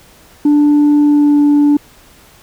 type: tone with pitch glide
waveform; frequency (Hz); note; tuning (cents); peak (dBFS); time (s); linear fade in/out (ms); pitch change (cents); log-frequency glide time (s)
sine; 293.7 to 291.3; D4 to D4; 0 to -14; -4; 0.45-1.77; 5; -14; 1.02-1.4
effects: tanh soft clip ceiling -5 dBFS + pink hiss -44 dBFS RMS until 2.42 s